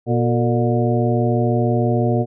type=harmonic tone with a mistuned harmonic; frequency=120 Hz; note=B2; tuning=49 cents flat; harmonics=1 / 2 / 3 / 4 / 5 / 6; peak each=-18 / -21 / -23 / -24 / -25 / -26 dBFS; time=0.06-2.26 s; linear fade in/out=50 ms; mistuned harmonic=4; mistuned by=-97 cents; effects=none

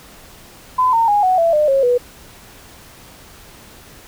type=tone with pitch steps; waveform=sine; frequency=1014 / 913.9 / 823.6 / 742.3 / 669 / 602.9 / 543.4 / 489.7 Hz; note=B5 / A#5 / G#5 / F#5 / E5 / D5 / C#5 / B4; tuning=+45 / -35 / -15 / +5 / +25 / +45 / -35 / -15 cents; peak=-11 dBFS; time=0.78-1.98 s; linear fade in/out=10 ms; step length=150 ms; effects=pink hiss -42 dBFS RMS until 4.07 s

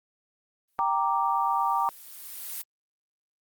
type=noise with exponential growth; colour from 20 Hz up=blue; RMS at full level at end=-34 dBFS; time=0.68-2.62 s; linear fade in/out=5 ms; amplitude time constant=420 ms
type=chord; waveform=sine; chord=G minor; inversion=none; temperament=equal; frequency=784 / 932.3 / 1174.7 Hz; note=G5 / Bb5 / D6; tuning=0 / 0 / 0 cents; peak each=-28 / -26 / -27 dBFS; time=0.79-1.89 s; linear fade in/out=0 ms
effects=Opus 32 kbps

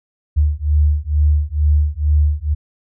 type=beating tone pair; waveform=sine; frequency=73.6 / 75.8 Hz; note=D2 / D#2; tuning=+4 / -45 cents; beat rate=2.2 Hz; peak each=-15 dBFS; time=0.36-2.55 s; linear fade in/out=20 ms; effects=none

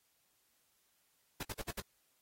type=noise bursts; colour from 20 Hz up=pink; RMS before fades=-40 dBFS; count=5; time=1.4-1.804 s; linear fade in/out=5 ms; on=32 ms; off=61 ms; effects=white hiss -75 dBFS RMS until 2.21 s + AAC 48 kbps

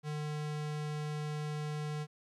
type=tone; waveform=square; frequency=150.5 Hz; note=D3; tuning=43 cents sharp; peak=-36 dBFS; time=0.03-2.07 s; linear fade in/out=50 ms; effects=low-pass 8000 Hz 12 dB/octave + 13-bit

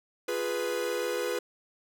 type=chord; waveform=45% pulse; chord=F diminished; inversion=none; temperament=equal; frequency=349.2 / 415.3 / 493.9 Hz; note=F4 / Ab4 / Cb5; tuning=0 / 0 / 0 cents; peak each=-36 / -34 / -31 dBFS; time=0.28-1.39 s; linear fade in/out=5 ms; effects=none

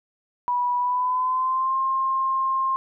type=tone with pitch glide; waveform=sine; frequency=979 to 1061.5 Hz; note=B5 to C6; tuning=-15 to +25 cents; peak=-20 dBFS; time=0.48-2.76 s; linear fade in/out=0 ms; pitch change=+140 cents; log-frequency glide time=0.77-1.77 s; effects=none

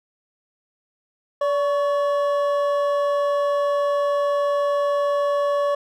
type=tone pair together; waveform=triangle; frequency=575 / 1116.6 Hz; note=D5 / C#6; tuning=-37 / +12 cents; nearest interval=major seventh; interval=1149 cents; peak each=-17 / -24 dBFS; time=1.41-5.75 s; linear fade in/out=5 ms; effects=none

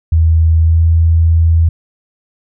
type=tone with pitch glide; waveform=sine; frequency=81 to 82.27 Hz; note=E2 to E2; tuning=-30 to -3 cents; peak=-6 dBFS; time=0.12-1.69 s; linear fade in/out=5 ms; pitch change=+27 cents; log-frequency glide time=0.61-0.82 s; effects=none

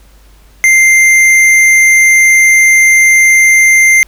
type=tone with hard clipping; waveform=triangle; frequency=2093 Hz; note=C7; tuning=in tune; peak=-5 dBFS; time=0.64-4.03 s; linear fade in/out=0 ms; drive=14 dB; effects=added 50 Hz sine -39 dBFS peak until 4.07 s + pink hiss -47 dBFS RMS until 4.07 s

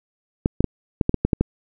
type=clicks; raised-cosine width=3 ms; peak=-4 dBFS; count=9; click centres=0.459 / 0.606 / 0.643 / 1.012 / 1.094 / 1.143 / 1.25 / 1.332 / 1.41 s; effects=none

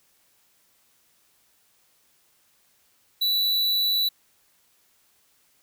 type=tone; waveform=square; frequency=3951 Hz; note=B7; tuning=in tune; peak=-21 dBFS; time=3.21-4.09 s; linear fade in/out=10 ms; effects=white hiss -64 dBFS RMS until 5.62 s

